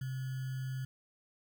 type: tone with sample-and-hold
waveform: sine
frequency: 130.81 Hz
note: C3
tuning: in tune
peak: -35 dBFS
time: 0.01-0.85 s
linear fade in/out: 5 ms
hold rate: 1575 Hz
effects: none